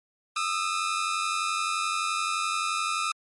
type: tone pair together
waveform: sawtooth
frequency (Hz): 1226.9 / 1318.5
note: D#6 / E6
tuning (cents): -25 / 0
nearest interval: minor second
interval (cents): 125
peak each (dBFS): -25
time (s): 0.36-3.12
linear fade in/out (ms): 5
effects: MP3 48 kbps